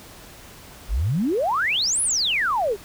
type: exponential two-way sweep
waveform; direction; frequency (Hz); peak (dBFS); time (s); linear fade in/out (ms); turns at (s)
sine; up then down; 42.14 to 10820 to 368.9; -19; 0.88-2.77; 50; 2.02
effects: pink hiss -44 dBFS RMS until 2.84 s